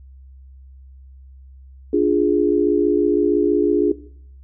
sine chord, D diminished, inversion none, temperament equal, 293.7 / 349.2 / 415.3 Hz, D4 / F4 / Ab4, 0 / 0 / 0 cents, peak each -18 dBFS, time 1.93-3.92 s, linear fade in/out 5 ms, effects noise-tail reverb RT60 0.6 s tail -17 dB re dry + added 66 Hz sine -40 dBFS peak until 4.43 s

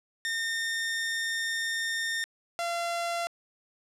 sawtooth tone pair in turn, 1822 / 685.2 Hz, A#6 / F5, -40 / -33 cents, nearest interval octave + perfect fourth, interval 1693 cents, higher first, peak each -25 dBFS, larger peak neither, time 0.25-2.24 / 2.59-3.27 s, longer first, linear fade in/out 0 ms, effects low-pass 10000 Hz 12 dB/octave

